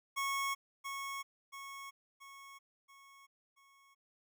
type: tone with echo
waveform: 25% pulse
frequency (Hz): 1100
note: C#6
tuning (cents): -14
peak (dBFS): -30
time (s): 0.16-0.55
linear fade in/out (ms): 20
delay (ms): 680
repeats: 5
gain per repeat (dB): -6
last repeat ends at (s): 3.95
effects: none